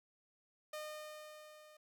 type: tone with level ramp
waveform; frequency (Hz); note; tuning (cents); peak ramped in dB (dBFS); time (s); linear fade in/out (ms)
sawtooth; 610; D#5; -34; -38 to -55; 0.73-1.77; 5
effects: none